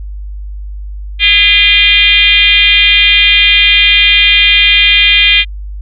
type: tone with frequency modulation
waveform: sine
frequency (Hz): 2804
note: F7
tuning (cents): +6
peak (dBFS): -4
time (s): 1.19-5.45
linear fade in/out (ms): 50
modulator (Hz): 383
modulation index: 2
effects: added 50 Hz sine -20 dBFS peak until 5.81 s